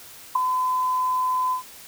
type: tone with ADSR envelope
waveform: sine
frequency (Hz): 1015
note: B5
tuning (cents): +47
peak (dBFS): -12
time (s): 0.35-1.63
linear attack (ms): 9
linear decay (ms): 3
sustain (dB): -8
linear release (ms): 110
effects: white hiss -44 dBFS RMS until 1.87 s